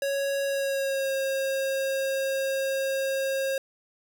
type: tone with pitch glide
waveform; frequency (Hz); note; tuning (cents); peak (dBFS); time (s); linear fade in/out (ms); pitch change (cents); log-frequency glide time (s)
square; 554.4 to 538.9; C#5 to C#5; 0 to -49; -26; 0.02-3.58; 2; -49; 0.46-1.13
effects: none